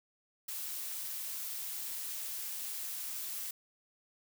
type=noise; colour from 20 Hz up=blue; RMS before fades=-40 dBFS; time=0.48-3.51 s; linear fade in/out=5 ms; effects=none